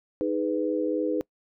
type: chord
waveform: sine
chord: G# minor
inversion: second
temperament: just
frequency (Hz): 311.5 / 415.3 / 498.4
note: D#4 / G#4 / B4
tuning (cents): +2 / 0 / +16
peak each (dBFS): -27 / -30 / -28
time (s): 0.21-1.21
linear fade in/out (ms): 0
effects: noise-tail reverb RT60 0.1 s tail -24 dB re dry